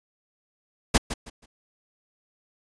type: noise with echo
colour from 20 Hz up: pink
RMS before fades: -17 dBFS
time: 0.94-0.98 s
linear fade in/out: 10 ms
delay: 160 ms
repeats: 3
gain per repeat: -12 dB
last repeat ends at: 1.46 s
effects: resampled to 22050 Hz